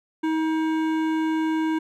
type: tone with hard clipping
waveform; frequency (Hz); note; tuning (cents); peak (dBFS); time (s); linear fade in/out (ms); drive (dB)
sine; 317.6; D#4; +36; -23; 0.23-1.79; 10; 14
effects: none